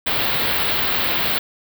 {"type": "band-stop noise", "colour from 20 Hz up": "white", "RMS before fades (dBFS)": -20, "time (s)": [0.06, 1.39], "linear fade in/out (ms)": 10, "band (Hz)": [4300, 16000], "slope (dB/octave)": 48, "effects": []}